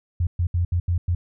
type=tone bursts at uneven times; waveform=sine; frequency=87.31 Hz; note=F2; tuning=in tune; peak=-18 dBFS; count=6; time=0.2-0.27 / 0.39-0.47 / 0.54-0.65 / 0.72-0.8 / 0.88-0.98 / 1.08-1.15 s; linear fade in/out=5 ms; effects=none